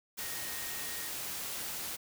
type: tone in noise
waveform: sine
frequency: 1864.7 Hz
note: A#6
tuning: in tune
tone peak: -47 dBFS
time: 0.19-1.09 s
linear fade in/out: 20 ms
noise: white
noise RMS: -39 dBFS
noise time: 0.17-1.97 s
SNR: -11 dB
effects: none